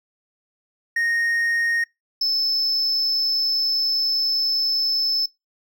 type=tone pair in turn; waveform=triangle; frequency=1858 / 5255 Hz; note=A#6 / E8; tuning=-6 / -6 cents; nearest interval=octave + tritone; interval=1800 cents; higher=second; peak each=-17 dBFS; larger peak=neither; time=0.96-1.84 / 2.21-5.26 s; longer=second; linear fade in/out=5 ms; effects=noise-tail reverb RT60 0.2 s tail -25 dB re dry